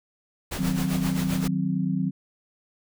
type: noise with tremolo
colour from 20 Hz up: pink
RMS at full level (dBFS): -31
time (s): 0.51-1.48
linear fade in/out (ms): 10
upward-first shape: sine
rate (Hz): 7.6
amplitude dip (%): 65
type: chord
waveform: sine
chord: C diminished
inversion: first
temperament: equal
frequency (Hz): 155.56 / 185 / 261.6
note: Eb3 / Gb3 / C4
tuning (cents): 0 / 0 / 0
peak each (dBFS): -28 / -25 / -29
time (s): 0.58-2.11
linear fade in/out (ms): 20
effects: none